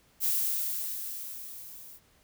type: noise with level ramp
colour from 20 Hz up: violet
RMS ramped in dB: -26 to -49 dBFS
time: 0.2-2 s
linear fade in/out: 50 ms
effects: pink hiss -64 dBFS RMS until 2.23 s